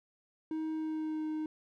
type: tone with pitch glide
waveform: triangle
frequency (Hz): 315.5 to 310.3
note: D#4 to D#4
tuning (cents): +24 to -5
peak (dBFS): -31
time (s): 0.51-1.46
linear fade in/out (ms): 2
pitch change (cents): -29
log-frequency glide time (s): 0.71-1.26
effects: none